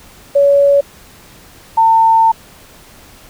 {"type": "tone pair in turn", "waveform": "sine", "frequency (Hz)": [564, 900], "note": ["C#5", "A5"], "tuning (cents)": [30, 39], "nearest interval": "minor sixth", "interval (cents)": 809, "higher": "second", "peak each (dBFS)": -6, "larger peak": "neither", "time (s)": [[0.35, 0.81], [1.77, 2.32]], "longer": "second", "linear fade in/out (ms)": 10, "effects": ["pink hiss -41 dBFS RMS until 3.29 s"]}